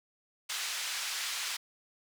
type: band-pass noise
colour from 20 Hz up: white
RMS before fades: -36 dBFS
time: 0.49-1.57 s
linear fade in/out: 10 ms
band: 1300 to 6000 Hz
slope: 12 dB/octave
effects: none